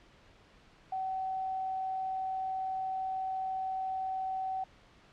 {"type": "tone", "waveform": "sine", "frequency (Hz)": 759, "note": "F#5", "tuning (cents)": 44, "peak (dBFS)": -32, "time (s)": [0.92, 4.64], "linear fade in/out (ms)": 5, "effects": ["pink hiss -60 dBFS RMS until 5.12 s", "low-pass 4000 Hz 12 dB/octave"]}